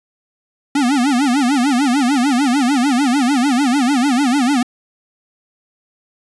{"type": "tone with vibrato", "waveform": "square", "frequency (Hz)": 264.6, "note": "C4", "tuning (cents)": 20, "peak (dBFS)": -13, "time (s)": [0.75, 4.63], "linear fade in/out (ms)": 5, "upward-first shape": "sine", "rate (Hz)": 6.7, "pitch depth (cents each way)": 190, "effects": ["resampled to 24000 Hz"]}